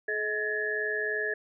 sine tone cluster, 427 / 635 / 1698 / 1821 Hz, G#4 / D#5 / G#6 / A#6, +48 / +35 / +38 / -41 cents, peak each -33 / -39 / -30 / -36 dBFS, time 0.08-1.34 s, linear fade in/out 5 ms, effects none

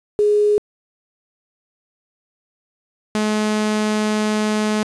sine / sawtooth tone pair in turn, 416.8 / 213.3 Hz, G#4 / G#3, +6 / +46 cents, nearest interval octave, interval 1160 cents, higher first, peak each -12 / -13 dBFS, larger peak first, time 0.19-0.58 / 3.15-4.83 s, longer second, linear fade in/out 0 ms, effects resampled to 22050 Hz + 7-bit

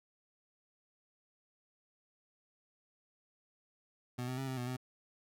25% pulse tone with pitch steps, 123.9 / 128 / 134.2 / 130.7 / 123.2 / 127.5 Hz, B2 / C3 / C3 / C3 / B2 / C3, +6 / -38 / +44 / -1 / -4 / -44 cents, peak -33 dBFS, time 4.18-4.768 s, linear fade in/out 10 ms, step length 98 ms, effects none

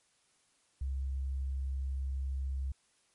sine tone, 67 Hz, C2, 42 cents sharp, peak -32 dBFS, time 0.81-2.72 s, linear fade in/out 5 ms, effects white hiss -71 dBFS RMS until 3.14 s + MP3 48 kbps

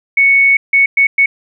sine tone bursts at uneven times, 2217 Hz, C#7, in tune, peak -6 dBFS, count 4, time 0.17-0.57 / 0.73-0.86 / 0.97-1.07 / 1.18-1.26 s, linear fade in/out 5 ms, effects none

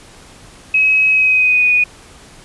sine tone with pitch glide, 2553 to 2472 Hz, D#7 to D#7, +44 to -12 cents, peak -9 dBFS, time 0.74-1.84 s, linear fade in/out 5 ms, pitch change -56 cents, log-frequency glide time 1.11-1.7 s, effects pink hiss -41 dBFS RMS until 2.44 s + resampled to 24000 Hz

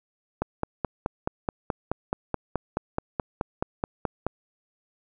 click train, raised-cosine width 1 ms, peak -11 dBFS, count 19, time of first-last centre 0.42-4.266 s, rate 4.68 Hz, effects none

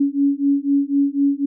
sine beating tone pair, 278.8 / 282.8 Hz, C#4 / C#4, +10 / +35 cents, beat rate 4 Hz, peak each -18 dBFS, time 0-1.46 s, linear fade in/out 10 ms, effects none

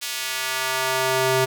square tone with high-pass filter sweep, 130.81 Hz, C3, in tune, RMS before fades -23 dBFS, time 0.01-1.46 s, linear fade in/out 20 ms, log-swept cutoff 3300 to 300 Hz, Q 0.77, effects none

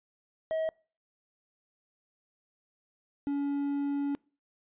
triangle tone pair in turn, 639 / 283.2 Hz, D#5 / C#4, +46 / +37 cents, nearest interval octave + major second, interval 1409 cents, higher first, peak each -26 dBFS, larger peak neither, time 0.51-0.69 / 3.27-4.15 s, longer second, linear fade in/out 0 ms, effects noise-tail reverb RT60 0.4 s tail -26 dB re dry + resampled to 8000 Hz

